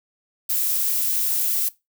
violet noise, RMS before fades -22 dBFS, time 0.49-1.69 s, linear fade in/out 10 ms, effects noise-tail reverb RT60 0.2 s tail -19 dB re dry

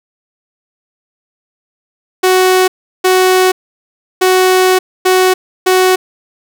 sawtooth tone bursts at uneven times, 371.3 Hz, F#4, 6 cents sharp, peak -3 dBFS, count 5, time 2.23-2.68 / 3.04-3.52 / 4.21-4.79 / 5.05-5.34 / 5.66-5.96 s, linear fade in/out 10 ms, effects none

